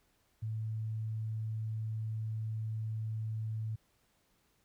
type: tone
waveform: sine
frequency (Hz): 110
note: A2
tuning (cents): 0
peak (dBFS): -34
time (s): 0.42-3.76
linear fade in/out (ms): 10
effects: pink hiss -73 dBFS RMS until 4.64 s